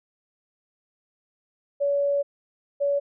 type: tone pair in turn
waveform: sine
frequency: 567 / 567 Hz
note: C#5 / C#5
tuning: +39 / +39 cents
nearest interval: unison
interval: 0 cents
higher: neither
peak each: -20 dBFS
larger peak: neither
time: 1.8-2.23 / 2.8-3 s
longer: first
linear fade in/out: 20 ms
effects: none